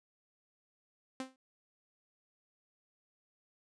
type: tone with exponential decay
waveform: sawtooth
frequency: 261.6 Hz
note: C4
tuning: in tune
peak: -31 dBFS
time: 1.2-1.36 s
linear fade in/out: 2 ms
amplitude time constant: 34 ms
effects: resampled to 22050 Hz